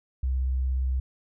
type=tone with vibrato; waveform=sine; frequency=64.7 Hz; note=C2; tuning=19 cents flat; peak=-23 dBFS; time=0.23-1 s; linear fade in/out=5 ms; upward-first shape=sine; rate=17 Hz; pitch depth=18 cents each way; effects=none